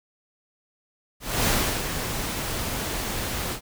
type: noise with ADSR envelope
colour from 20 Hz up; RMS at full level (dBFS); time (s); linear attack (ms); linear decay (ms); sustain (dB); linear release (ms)
pink; -21; 1.2-3.61; 270; 340; -8; 90
effects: none